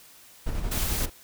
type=noise with tremolo; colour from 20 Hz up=brown; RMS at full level=-27 dBFS; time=0.46-1.1 s; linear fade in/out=10 ms; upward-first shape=square; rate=11 Hz; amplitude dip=40%
type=noise; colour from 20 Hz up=white; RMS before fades=-31 dBFS; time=0.71-1.06 s; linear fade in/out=10 ms
effects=white hiss -52 dBFS RMS until 1.23 s